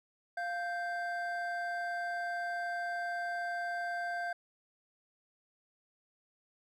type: tone pair together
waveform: triangle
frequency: 698.5 / 1568 Hz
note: F5 / G6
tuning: 0 / 0 cents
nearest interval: octave + major second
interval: 1400 cents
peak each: -34 / -36 dBFS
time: 0.37-4.33 s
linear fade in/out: 5 ms
effects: none